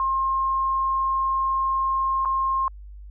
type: tone with dropouts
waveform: sine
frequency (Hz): 1066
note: C6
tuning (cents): +32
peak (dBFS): -20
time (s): 0-2.68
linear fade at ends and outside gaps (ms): 1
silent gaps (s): 2.25-2.256
effects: added 50 Hz sine -38 dBFS peak until 3.1 s